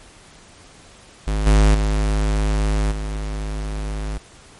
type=tone with level steps; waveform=square; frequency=51.91 Hz; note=G#1; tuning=in tune; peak=-19 / -11 / -17 / -24 dBFS; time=1.27-4.18 s; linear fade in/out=5 ms; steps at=1.46 / 1.74 / 2.91 s; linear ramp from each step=10 ms; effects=pink hiss -46 dBFS RMS until 4.59 s + MP3 48 kbps